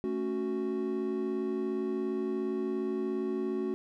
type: chord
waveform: triangle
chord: F# minor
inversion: first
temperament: equal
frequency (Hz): 220 / 277.2 / 370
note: A3 / C#4 / F#4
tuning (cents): 0 / 0 / 0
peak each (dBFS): -34 / -34 / -30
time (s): 0.04-3.74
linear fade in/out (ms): 0
effects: none